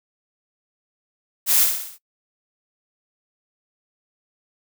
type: noise with echo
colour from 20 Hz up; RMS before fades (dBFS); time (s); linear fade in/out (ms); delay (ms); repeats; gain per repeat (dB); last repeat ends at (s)
blue; -17; 1.46-1.68; 50; 61; 5; -5; 1.985
effects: noise-tail reverb RT60 0.1 s tail -21 dB re dry